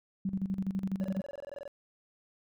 sine tone with tremolo, 192.2 Hz, G3, 34 cents flat, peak -28 dBFS, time 0.25-1.21 s, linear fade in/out 5 ms, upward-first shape square, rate 12 Hz, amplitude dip 75%
triangle tone bursts, 568 Hz, C#5, 42 cents sharp, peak -37 dBFS, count 15, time 1.01-1.678 s, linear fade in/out 0 ms, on 24 ms, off 22 ms
effects none

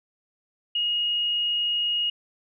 sine tone, 2874 Hz, F7, 49 cents sharp, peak -22 dBFS, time 0.75-2.1 s, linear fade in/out 5 ms, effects none

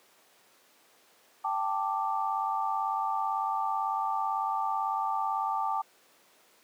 sine chord, G suspended second, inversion none, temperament just, 784 / 882 / 1176 Hz, G5 / A5 / D6, 0 / +4 / +2 cents, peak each -32 / -31 / -32 dBFS, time 1.44-5.82 s, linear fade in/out 10 ms, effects pink hiss -61 dBFS RMS until 6.63 s + high-pass 400 Hz 12 dB/octave

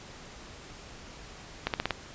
accelerating click train, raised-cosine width 0.3 ms, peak -11 dBFS, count 5, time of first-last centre 1.67-1.907 s, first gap 68 ms, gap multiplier 0.91, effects pink hiss -47 dBFS RMS until 2.14 s + resampled to 16000 Hz

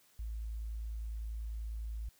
sine tone, 55 Hz, A1, in tune, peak -37 dBFS, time 0.19-2.09 s, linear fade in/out 5 ms, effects white hiss -67 dBFS RMS until 2.19 s

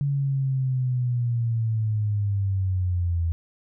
sine linear sweep, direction down, 142.4 to 82.41 Hz, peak -21 dBFS, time 0.01-3.32 s, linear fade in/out 0 ms, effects none

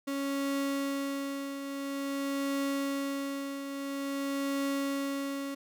35% pulse tone with tremolo, 277.2 Hz, C#4, in tune, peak -27 dBFS, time 0.07-5.55 s, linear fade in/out 10 ms, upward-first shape triangle, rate 0.49 Hz, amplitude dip 60%, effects none

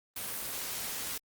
white noise with amplitude modulation, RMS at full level -36 dBFS, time 0.16-1.18 s, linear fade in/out 5 ms, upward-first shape sine, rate 79.3 Hz, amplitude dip 25%, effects Opus 32 kbps

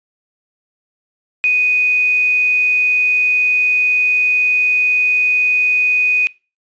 sine tone with quantisation, 2489 Hz, D#7, in tune, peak -11 dBFS, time 1.44-6.27 s, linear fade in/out 0 ms, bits 6, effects noise-tail reverb RT60 0.3 s tail -22 dB re dry + resampled to 16000 Hz

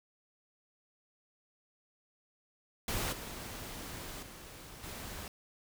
pink noise with level steps, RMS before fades -35 / -44 / -50 / -44 dBFS, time 2.88-5.28 s, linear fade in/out 2 ms, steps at 3.12 / 4.22 / 4.83 s, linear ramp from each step 10 ms, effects none

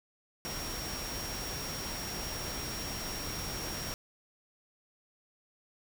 sine tone in noise, 5588 Hz, F8, in tune, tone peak -41 dBFS, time 0.45-3.94 s, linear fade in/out 0 ms, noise pink, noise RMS -39 dBFS, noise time 0.45-3.94 s, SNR -5 dB, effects none

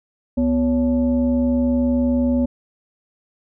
sine tone with frequency modulation, 246.9 Hz, B3, in tune, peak -15 dBFS, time 0.37-2.46 s, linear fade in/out 10 ms, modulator 313 Hz, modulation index 0.64, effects none

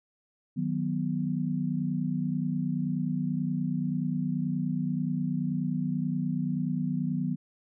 sine chord, B major, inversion first, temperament equal, 155.56 / 185 / 246.9 Hz, D#3 / F#3 / B3, 0 / 0 / 0 cents, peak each -31 dBFS, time 0.56-7.36 s, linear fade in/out 20 ms, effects none

